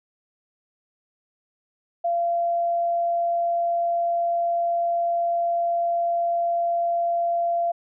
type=tone; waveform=sine; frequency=686 Hz; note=F5; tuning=31 cents flat; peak=-20 dBFS; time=2.04-7.72 s; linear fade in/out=10 ms; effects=none